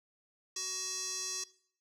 square tone with band-pass filter, 374.3 Hz, F#4, 20 cents sharp, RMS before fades -38 dBFS, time 0.56-1.44 s, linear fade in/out 5 ms, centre 5900 Hz, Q 4.8, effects noise-tail reverb RT60 0.6 s tail -19 dB re dry

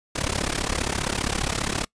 pink noise with amplitude modulation, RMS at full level -22 dBFS, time 0.15-1.85 s, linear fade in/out 10 ms, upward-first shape sine, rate 35 Hz, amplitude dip 90%, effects noise-tail reverb RT60 0.1 s tail -24 dB re dry + resampled to 22050 Hz

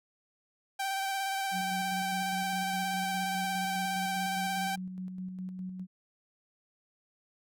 sawtooth tone with vibrato, 779 Hz, G5, 11 cents flat, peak -27 dBFS, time 0.79-4.76 s, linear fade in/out 10 ms, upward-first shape square, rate 17 Hz, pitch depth 17 cents each way
sine tone with tremolo, 185 Hz, F#3, in tune, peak -35 dBFS, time 1.51-5.87 s, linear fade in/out 50 ms, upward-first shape square, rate 4.9 Hz, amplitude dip 35%
effects none

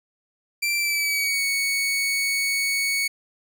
sawtooth tone with pitch glide, 2349 to 2224 Hz, D7 to C#7, 0 to +5 cents, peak -18 dBFS, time 0.62-3.08 s, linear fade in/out 10 ms, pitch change -95 cents, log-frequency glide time 0.76-1.43 s, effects none

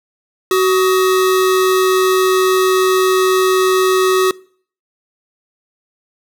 square tone pair together, 374.8 / 1260.7 Hz, F#4 / D#6, +22 / +22 cents, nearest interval octave + major sixth, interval 2100 cents, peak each -12 / -20 dBFS, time 0.51-4.31 s, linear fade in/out 2 ms, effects noise-tail reverb RT60 0.5 s tail -22 dB re dry

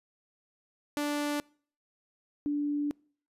sawtooth / sine tone pair in turn, 292.8 / 291.5 Hz, D4 / D4, -5 / -13 cents, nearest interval unison, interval 8 cents, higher first, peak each -25 / -27 dBFS, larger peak first, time 0.97-1.4 / 2.46-2.91 s, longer second, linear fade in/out 0 ms, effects noise-tail reverb RT60 0.5 s tail -26 dB re dry + resampled to 32000 Hz

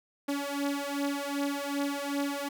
sawtooth beating tone pair, 281.6 / 284.2 Hz, C#4 / C#4, +27 / +43 cents, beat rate 2.6 Hz, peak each -29 dBFS, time 0.28-2.49 s, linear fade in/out 10 ms, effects none

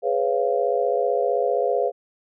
sine chord, C# dominant seventh, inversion second, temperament just, 415.8 / 498.9 / 554.4 / 693 Hz, G#4 / B4 / C#5 / E#5, +2 / +17 / 0 / -14 cents, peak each -25 / -23 / -25 / -25 dBFS, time 0.02-1.92 s, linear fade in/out 50 ms, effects none

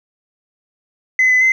sine tone with pitch steps, 2032 / 2011 / 2060 Hz, B6 / B6 / C7, +49 / +31 / -28 cents, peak -8 dBFS, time 1.19-1.52 s, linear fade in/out 2 ms, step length 110 ms, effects tanh soft clip ceiling -7 dBFS + 8-bit

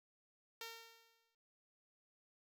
5% pulse tone with exponential decay, 457.6 Hz, A#4, 32 cents flat, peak -33 dBFS, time 0.61-1.35 s, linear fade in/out 2 ms, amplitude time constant 160 ms, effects none

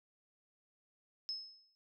sine tone with exponential decay, 5190 Hz, E8, 28 cents flat, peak -35 dBFS, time 1.29-1.75 s, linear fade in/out 0 ms, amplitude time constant 98 ms, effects none

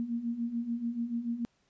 sine beating tone pair, 230.1 / 237 Hz, A#3 / A#3, -22 / +29 cents, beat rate 6.9 Hz, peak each -37 / -32 dBFS, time 0-1.45 s, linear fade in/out 0 ms, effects pink hiss -72 dBFS RMS until 1.69 s + resampled to 16000 Hz

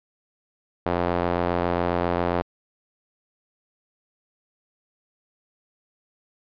sawtooth tone with band-pass filter, 87.4 Hz, F2, 2 cents sharp, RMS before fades -24 dBFS, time 0.86-2.42 s, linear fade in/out 0 ms, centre 680 Hz, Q 0.98, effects resampled to 11025 Hz

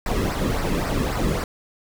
brown noise with flanger, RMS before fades -23 dBFS, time 0.06-1.44 s, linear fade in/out 2 ms, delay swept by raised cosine 0.29 to 1.39 ms, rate 3.7 Hz, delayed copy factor -0.65, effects none

